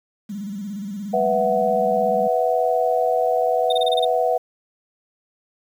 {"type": "tone with vibrato", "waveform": "sine", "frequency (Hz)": 201.7, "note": "G3", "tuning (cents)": 50, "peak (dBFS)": -27, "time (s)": [0.29, 2.28], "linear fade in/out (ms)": 10, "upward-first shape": "square", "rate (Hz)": 17, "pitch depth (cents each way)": 88}
{"type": "chord", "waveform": "sine", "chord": "B suspended fourth", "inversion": "none", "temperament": "equal", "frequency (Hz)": [493.9, 659.3, 740], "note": ["B4", "E5", "F#5"], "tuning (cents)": [0, 0, 0], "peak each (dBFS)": -21, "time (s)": [1.13, 4.38], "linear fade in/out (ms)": 10}
{"type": "tone bursts", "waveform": "triangle", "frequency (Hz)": 3653, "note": "A#7", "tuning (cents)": -36, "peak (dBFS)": -20, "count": 7, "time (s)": [3.7, 4.049], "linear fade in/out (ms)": 5, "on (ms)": 25, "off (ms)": 29}
{"effects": ["8-bit"]}